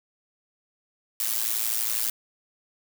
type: noise with amplitude modulation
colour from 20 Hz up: blue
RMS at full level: -23 dBFS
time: 1.2-2.1 s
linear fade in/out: 2 ms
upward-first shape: sine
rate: 112 Hz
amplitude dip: 85%
effects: none